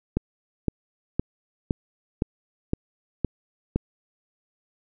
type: click train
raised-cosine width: 3 ms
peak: -9 dBFS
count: 8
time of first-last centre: 0.17-3.76 s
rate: 1.95 Hz
effects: none

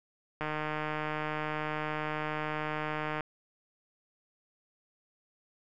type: click train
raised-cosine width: 0.5 ms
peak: -19 dBFS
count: 429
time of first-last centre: 0.41-3.207 s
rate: 153 Hz
effects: none

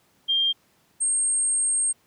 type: tone pair in turn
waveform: sine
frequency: 3194 / 8527 Hz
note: G7 / C9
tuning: +32 / +32 cents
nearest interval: octave + perfect fourth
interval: 1700 cents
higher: second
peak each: -19 / -20 dBFS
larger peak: first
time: 0.28-0.53 / 1-1.93 s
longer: second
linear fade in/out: 20 ms
effects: pink hiss -63 dBFS RMS until 2.06 s + high-pass 100 Hz 12 dB/octave

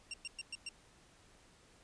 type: tone bursts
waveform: 20% pulse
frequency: 2763 Hz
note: F7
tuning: 19 cents flat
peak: -36 dBFS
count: 5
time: 0.11-0.69 s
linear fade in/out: 2 ms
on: 28 ms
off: 110 ms
effects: pink hiss -64 dBFS RMS until 1.83 s + resampled to 22050 Hz

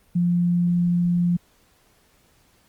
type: tone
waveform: sine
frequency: 174.61 Hz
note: F3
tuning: in tune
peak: -17 dBFS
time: 0.15-1.37 s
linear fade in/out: 10 ms
effects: pink hiss -60 dBFS RMS until 2.68 s + Opus 32 kbps

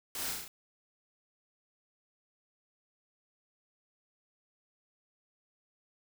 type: noise with echo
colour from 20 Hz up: white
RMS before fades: -39 dBFS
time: 0.15-0.31 s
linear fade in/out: 2 ms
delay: 34 ms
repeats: 5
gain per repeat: -2 dB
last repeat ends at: 0.48 s
effects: none

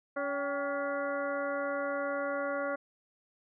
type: harmonic tone with a mistuned harmonic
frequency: 282.4 Hz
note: C#4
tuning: 32 cents sharp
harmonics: 1 / 2 / 3 / 4 / 5 / 6 / 7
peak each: -40 / -33 / -44 / -40 / -38 / -48 / -46 dBFS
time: 0.16-2.76 s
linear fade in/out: 10 ms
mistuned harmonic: 3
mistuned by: -120 cents
effects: none

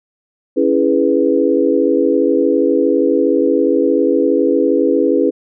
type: chord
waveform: sine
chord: C# minor seventh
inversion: none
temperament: equal with one note detuned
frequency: 277.2 / 329.6 / 416.7 / 493.9 Hz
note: C#4 / E4 / G#4 / B4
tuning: 0 / 0 / +6 / 0 cents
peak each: -16 dBFS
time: 0.56-5.31 s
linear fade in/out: 20 ms
effects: none

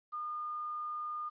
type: tone with quantisation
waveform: sine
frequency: 1217 Hz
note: D#6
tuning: 39 cents flat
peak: -36 dBFS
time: 0.12-1.3 s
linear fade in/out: 20 ms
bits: 11
effects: resampled to 11025 Hz

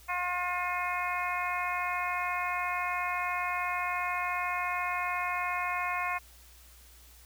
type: harmonic tone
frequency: 357.2 Hz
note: F4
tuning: 39 cents sharp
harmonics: 2 / 3 / 4 / 5 / 6 / 7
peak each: -36 / -33 / -40 / -40 / -36 / -38 dBFS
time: 0.08-6.19 s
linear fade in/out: 20 ms
effects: added 60 Hz sine -55 dBFS peak until 7.25 s + white hiss -57 dBFS RMS until 7.25 s

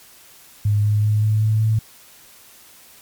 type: tone with pitch steps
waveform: sine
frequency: 103.83 / 105.04 / 106.26 / 107.49 / 108.74 / 110 Hz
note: G#2 / G#2 / G#2 / A2 / A2 / A2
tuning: 0 / +20 / +40 / -40 / -20 / 0 cents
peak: -14 dBFS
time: 0.65-1.79 s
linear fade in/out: 5 ms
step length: 190 ms
effects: white hiss -47 dBFS RMS until 3.01 s + MP3 96 kbps

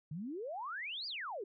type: exponential two-way sweep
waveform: sine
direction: up then down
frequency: 141.5 to 5000 to 361.9 Hz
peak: -39 dBFS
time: 0.11-1.44 s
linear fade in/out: 5 ms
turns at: 1.07 s
effects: none

